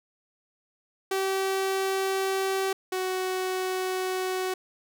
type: tone pair in turn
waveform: sawtooth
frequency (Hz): 384.9 / 372.4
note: G4 / F#4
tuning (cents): -32 / +11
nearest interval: minor second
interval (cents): 57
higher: first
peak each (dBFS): -21 / -23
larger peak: first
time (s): 1.11-2.73 / 2.92-4.54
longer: neither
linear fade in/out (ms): 5
effects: none

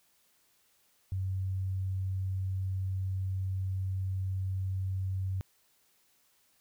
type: tone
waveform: sine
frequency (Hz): 94.8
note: F#2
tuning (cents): +43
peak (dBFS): -30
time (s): 1.12-5.41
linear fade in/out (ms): 0
effects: white hiss -69 dBFS RMS until 6.6 s

